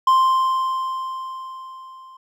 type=tone with level ramp; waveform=triangle; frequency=1046.5 Hz; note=C6; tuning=in tune; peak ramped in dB=-9 to -39 dBFS; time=0.07-2.17 s; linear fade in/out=5 ms; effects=none